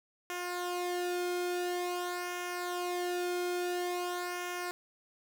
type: tone with flanger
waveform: sawtooth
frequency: 355.6 Hz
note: F4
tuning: 31 cents sharp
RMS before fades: -35 dBFS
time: 0.3-4.71 s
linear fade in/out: 0 ms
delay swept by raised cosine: 0.23 to 1.07 ms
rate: 0.48 Hz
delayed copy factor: -0.65
effects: 11-bit